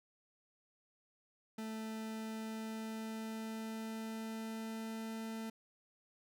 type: tone with pitch glide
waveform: 40% pulse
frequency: 220.3 to 222.9 Hz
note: A3 to A3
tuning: +2 to +23 cents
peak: -40 dBFS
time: 1.58-5.5 s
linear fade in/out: 5 ms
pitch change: +21 cents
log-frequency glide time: 1.81-5.23 s
effects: none